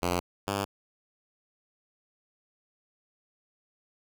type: tone pair in turn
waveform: 5% pulse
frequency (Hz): 88.4 / 99.5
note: F2 / G2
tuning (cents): +22 / +26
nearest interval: major second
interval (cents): 204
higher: second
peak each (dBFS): -15 / -17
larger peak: first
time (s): 0.02-0.2 / 0.47-0.65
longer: neither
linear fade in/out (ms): 10
effects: none